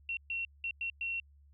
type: tone bursts at uneven times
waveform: sine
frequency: 2726 Hz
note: F7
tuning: 43 cents flat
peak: -33 dBFS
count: 5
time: 0.09-0.17 / 0.3-0.45 / 0.64-0.71 / 0.81-0.9 / 1.01-1.2 s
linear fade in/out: 2 ms
effects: added 71 Hz sine -58 dBFS peak until 1.53 s